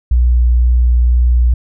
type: tone with vibrato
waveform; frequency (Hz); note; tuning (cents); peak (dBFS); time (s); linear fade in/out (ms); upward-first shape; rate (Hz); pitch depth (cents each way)
sine; 60.5; B1; -35; -7; 0.11-1.54; 5; sine; 2; 9
effects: none